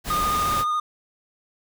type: noise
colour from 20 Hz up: pink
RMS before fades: -29 dBFS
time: 0.04-0.65 s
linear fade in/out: 50 ms
type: tone with vibrato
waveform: triangle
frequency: 1225 Hz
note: D#6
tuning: 27 cents flat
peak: -19 dBFS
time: 0.1-0.8 s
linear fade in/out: 5 ms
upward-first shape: sine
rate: 14 Hz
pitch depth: 18 cents each way
effects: none